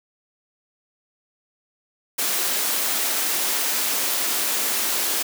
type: high-pass noise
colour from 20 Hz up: white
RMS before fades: -23 dBFS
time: 2.18-5.23 s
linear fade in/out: 10 ms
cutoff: 230 Hz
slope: 24 dB/octave
effects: none